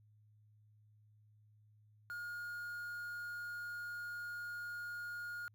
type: tone with quantisation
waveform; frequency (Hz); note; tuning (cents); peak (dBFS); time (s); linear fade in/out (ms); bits
triangle; 1428; F6; +38; -40; 2.1-5.48; 0; 10
effects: added 106 Hz sine -64 dBFS peak until 5.54 s